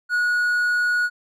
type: tone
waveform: triangle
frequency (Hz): 1456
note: F#6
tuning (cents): -28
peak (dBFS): -16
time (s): 0.09-1.1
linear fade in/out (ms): 50
effects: none